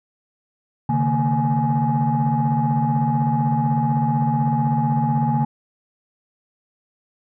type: tone cluster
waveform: sine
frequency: 135.4 / 151.3 / 229.9 / 839 Hz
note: C#3 / D#3 / A#3 / G#5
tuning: -40 / -48 / -24 / +17 cents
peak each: -21 dBFS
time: 0.89-5.45 s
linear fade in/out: 5 ms
effects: tanh soft clip ceiling -11 dBFS